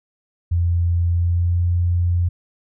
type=tone with pitch glide; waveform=sine; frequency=86 to 87.45 Hz; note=F2 to F2; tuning=-26 to +3 cents; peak=-15 dBFS; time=0.51-2.29 s; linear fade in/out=10 ms; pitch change=+29 cents; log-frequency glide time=1.1-1.63 s; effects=none